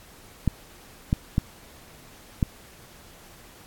clicks, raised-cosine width 5 ms, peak -8 dBFS, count 4, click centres 0.477 / 1.129 / 1.381 / 2.428 s, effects pink hiss -50 dBFS RMS until 3.66 s + AAC 64 kbps

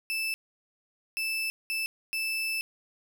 35% pulse tone bursts at uneven times, 2637 Hz, E7, in tune, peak -27 dBFS, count 4, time 0.1-0.34 / 1.17-1.5 / 1.7-1.86 / 2.13-2.61 s, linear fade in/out 0 ms, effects none

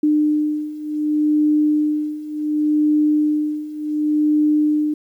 sine beating tone pair, 301 / 301.68 Hz, D4 / D4, +43 / +47 cents, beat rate 0.68 Hz, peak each -20 / -17 dBFS, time 0.03-4.94 s, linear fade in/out 5 ms, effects 9-bit

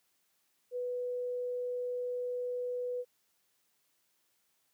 sine tone, 493.9 Hz, B4, in tune, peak -33 dBFS, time 0.71-3.05 s, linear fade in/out 50 ms, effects white hiss -75 dBFS RMS until 4.73 s + high-pass 100 Hz 12 dB/octave

